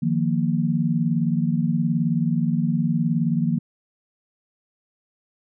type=chord; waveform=sine; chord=Eb suspended second; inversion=none; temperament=equal; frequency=155.56 / 174.61 / 233.1 Hz; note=Eb3 / F3 / Bb3; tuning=0 / 0 / 0 cents; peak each=-23 dBFS; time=0.02-3.59 s; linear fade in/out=10 ms; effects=none